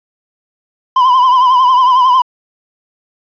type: tone with vibrato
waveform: triangle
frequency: 1014 Hz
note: B5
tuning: 45 cents sharp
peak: -4 dBFS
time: 0.96-2.22 s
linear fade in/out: 5 ms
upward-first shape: triangle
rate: 11 Hz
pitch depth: 82 cents each way
effects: resampled to 11025 Hz + 7-bit